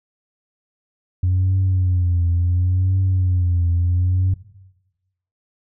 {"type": "tone with vibrato", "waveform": "sine", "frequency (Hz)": 90.3, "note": "F#2", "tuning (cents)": -42, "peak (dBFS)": -13, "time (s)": [1.23, 4.34], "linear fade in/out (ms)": 5, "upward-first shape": "triangle", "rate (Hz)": 0.71, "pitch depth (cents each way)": 95, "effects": ["noise-tail reverb RT60 1.0 s tail -17 dB re dry", "tanh soft clip ceiling -12 dBFS"]}